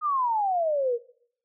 sine exponential sweep, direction down, 1257 to 456.1 Hz, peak -22 dBFS, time 0.01-0.99 s, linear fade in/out 50 ms, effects noise-tail reverb RT60 0.6 s tail -20 dB re dry

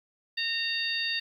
harmonic tone, 920 Hz, A#5, 23 cents flat, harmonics 2 / 3 / 4 / 5, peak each -33 / -33 / -33 / -33 dBFS, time 0.37-1.2 s, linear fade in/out 10 ms, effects 10-bit

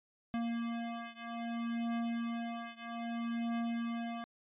square beating tone pair, 232.6 / 233.22 Hz, A#3 / A#3, -4 / +1 cents, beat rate 0.62 Hz, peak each -39 / -40 dBFS, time 0.34-4.24 s, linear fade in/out 0 ms, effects resampled to 8000 Hz

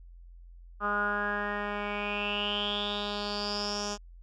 10% pulse tone with low-pass filter sweep, 205.7 Hz, G#3, 16 cents flat, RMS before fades -32 dBFS, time 0.8-3.98 s, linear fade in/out 50 ms, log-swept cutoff 1300 to 6200 Hz, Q 9.5, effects added 43 Hz sine -47 dBFS peak until 4.22 s

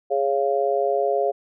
sine chord, Db major, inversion second, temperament just, 415.8 / 554.4 / 693 Hz, Ab4 / Db5 / F5, +2 / 0 / -14 cents, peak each -23 dBFS, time 0.1-1.32 s, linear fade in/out 20 ms, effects none

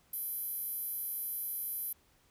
10% pulse tone with high-pass filter, 798 Hz, G5, 31 cents sharp, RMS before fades -38 dBFS, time 0.13-1.93 s, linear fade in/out 5 ms, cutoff 12000 Hz, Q 7.2, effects pink hiss -68 dBFS RMS until 2.3 s

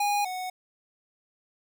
square tone pair in turn, 820 / 738 Hz, G#5 / F#5, -22 / -5 cents, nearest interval major second, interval 183 cents, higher first, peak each -24 / -32 dBFS, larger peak first, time 0-0.25 / 0.25-0.5 s, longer neither, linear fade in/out 5 ms, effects none

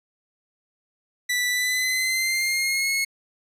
sawtooth tone with pitch glide, 1973 to 2177 Hz, B6 to C#7, -2 to -32 cents, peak -18 dBFS, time 1.29-3.05 s, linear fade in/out 10 ms, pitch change +170 cents, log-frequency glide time 1.49-2.9 s, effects resampled to 32000 Hz

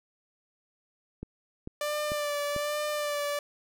click train, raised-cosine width 3 ms, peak -24 dBFS, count 4, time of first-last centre 1.23-2.563 s, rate 2.25 Hz
sawtooth tone with vibrato, 589 Hz, D5, 5 cents sharp, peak -25 dBFS, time 1.81-3.39 s, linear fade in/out 2 ms, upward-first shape sine, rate 1.2 Hz, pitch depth 29 cents each way
effects none

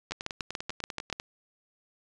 two click trains, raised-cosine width 0.2 ms, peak -15 / -18 dBFS, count 8 / 12, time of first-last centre 0.12-1.127 / 0.11-1.199 s, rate 6.95 / 10.1 Hz, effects resampled to 22050 Hz

